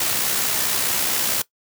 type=noise with amplitude modulation; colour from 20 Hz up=white; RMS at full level=-20 dBFS; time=0-1.42 s; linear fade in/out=5 ms; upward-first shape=sine; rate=64.6 Hz; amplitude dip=35%; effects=noise-tail reverb RT60 0.1 s tail -19 dB re dry + high-pass 80 Hz 12 dB/octave